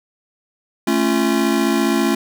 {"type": "chord", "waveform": "square", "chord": "A augmented", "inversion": "none", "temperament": "just", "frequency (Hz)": [220, 275, 343.8], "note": ["A3", "C#4", "E#4"], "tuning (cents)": [0, -14, -27], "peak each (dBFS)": -20, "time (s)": [0.87, 2.15], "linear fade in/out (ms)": 5, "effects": []}